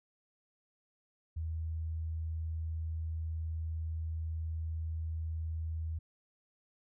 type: tone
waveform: sine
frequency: 80.5 Hz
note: E2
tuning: 41 cents flat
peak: -34 dBFS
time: 1.36-5.99 s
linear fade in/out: 10 ms
effects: none